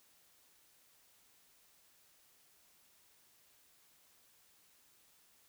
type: silence
effects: white hiss -68 dBFS RMS until 5.48 s